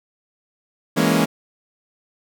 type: chord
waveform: sawtooth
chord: A# half-diminished seventh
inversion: second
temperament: equal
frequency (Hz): 164.81 / 207.7 / 233.1 / 277.2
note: E3 / G#3 / A#3 / C#4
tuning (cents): 0 / 0 / 0 / 0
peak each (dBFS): -17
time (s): 0.96-1.26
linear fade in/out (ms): 20
effects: none